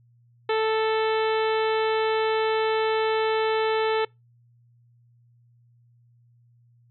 harmonic tone, 440 Hz, A4, in tune, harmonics 1 / 2 / 3 / 4 / 5 / 6 / 7 / 8 / 9, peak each -22 / -28 / -32 / -34 / -36 / -38 / -39 / -40 / -41 dBFS, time 0.49-4.05 s, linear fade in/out 5 ms, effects noise-tail reverb RT60 0.2 s tail -26 dB re dry + added 119 Hz sine -56 dBFS peak until 6.9 s

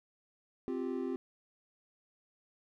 triangle chord, C suspended fourth, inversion none, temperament equal, 261.6 / 349.2 / 392 Hz, C4 / F4 / G4, 0 / 0 / 0 cents, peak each -35 / -37 / -37 dBFS, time 0.68-1.16 s, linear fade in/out 0 ms, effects none

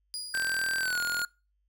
30% pulse tone with exponential decay, 4894 Hz, D#8, 29 cents flat, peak -30 dBFS, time 0.14-0.97 s, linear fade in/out 0 ms, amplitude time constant 180 ms
square tone with pitch glide, 1568 to 1429.6 Hz, G6 to F6, 0 to +40 cents, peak -28 dBFS, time 0.34-1.25 s, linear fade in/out 2 ms, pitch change -160 cents, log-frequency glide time 0.8-1 s
click train, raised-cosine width 0.2 ms, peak -20 dBFS, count 37, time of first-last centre 0.35-1.217 s, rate 41.5 Hz
effects noise-tail reverb RT60 0.3 s tail -25 dB re dry + added 50 Hz sine -70 dBFS peak until 1.68 s

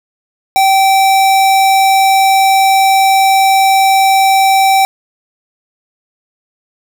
square tone, 775 Hz, G5, 20 cents flat, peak -7 dBFS, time 0.56-4.85 s, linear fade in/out 0 ms, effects none

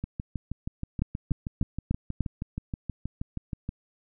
two click trains, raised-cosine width 5 ms, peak -13 / -19 dBFS, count 5 / 24, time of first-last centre 1.02-2.207 / 0.04-3.691 s, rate 3.37 / 6.3 Hz, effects none

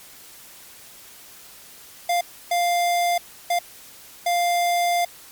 square tone bursts at uneven times, 698.5 Hz, F5, in tune, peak -19 dBFS, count 4, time 2.09-2.21 / 2.51-3.18 / 3.5-3.59 / 4.26-5.05 s, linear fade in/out 5 ms, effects white hiss -45 dBFS RMS until 5.31 s + MP3 96 kbps

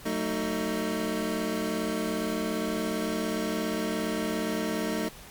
25% pulse chord, D# diminished, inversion first, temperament just, 186.68 / 224 / 311.1 Hz, F#3 / A3 / D#4, +16 / +31 / 0 cents, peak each -31 / -27 / -28 dBFS, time 0.05-5.09 s, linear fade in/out 10 ms, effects pink hiss -47 dBFS RMS until 5.3 s + MP3 96 kbps

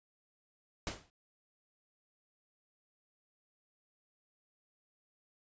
pink noise with exponential decay, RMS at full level -35 dBFS, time 0.87-1.1 s, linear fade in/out 0 ms, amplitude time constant 49 ms, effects resampled to 16000 Hz

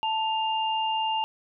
sine tone pair together, 882.3 / 2803 Hz, A5 / F7, +5 / +6 cents, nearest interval octave + minor sixth, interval 2001 cents, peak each -25 / -30 dBFS, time 0.03-1.24 s, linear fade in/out 0 ms, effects none

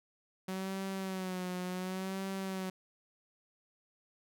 sawtooth tone with vibrato, 187 Hz, F#3, 19 cents sharp, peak -32 dBFS, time 0.48-2.7 s, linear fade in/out 5 ms, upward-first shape sine, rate 0.69 Hz, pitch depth 55 cents each way, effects none

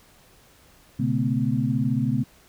sine tone cluster, 123 / 141.2 / 220.1 / 253.5 Hz, B2 / C#3 / A3 / B3, -7 / +32 / +1 / +45 cents, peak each -26 dBFS, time 0.99-2.24 s, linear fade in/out 10 ms, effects pink hiss -55 dBFS RMS until 2.48 s

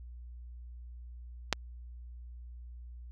clicks, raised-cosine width 0.2 ms, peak -8 / -29 dBFS, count 2, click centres 1.527 / 1.532 s, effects added 60 Hz sine -44 dBFS peak until 3.11 s

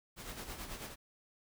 pink noise with tremolo, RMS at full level -43 dBFS, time 0.16-0.96 s, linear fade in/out 50 ms, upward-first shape sine, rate 9.2 Hz, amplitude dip 55%, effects none

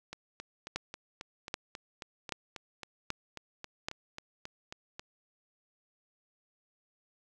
two click trains, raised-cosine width 0.2 ms, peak -16 / -24 dBFS, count 5 / 19, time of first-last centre 0.76-3.885 / 0.13-4.995 s, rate 1.28 / 3.7 Hz, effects none

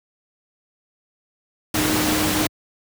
sine tone in noise, 307.3 Hz, D#4, 21 cents flat, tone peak -22 dBFS, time 1.74-2.47 s, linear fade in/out 5 ms, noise pink, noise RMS -21 dBFS, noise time 1.74-2.47 s, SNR -4 dB, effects high-pass 80 Hz 12 dB/octave

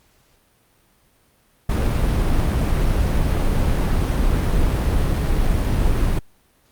brown noise, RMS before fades -18 dBFS, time 1.69-6.19 s, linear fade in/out 5 ms, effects pink hiss -59 dBFS RMS until 6.71 s + Opus 48 kbps

